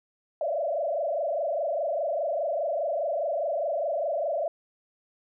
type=tone with frequency modulation; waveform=sine; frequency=623 Hz; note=D#5; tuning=2 cents sharp; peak=-25 dBFS; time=0.41-4.48 s; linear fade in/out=2 ms; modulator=24.9 Hz; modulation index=2.6; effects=none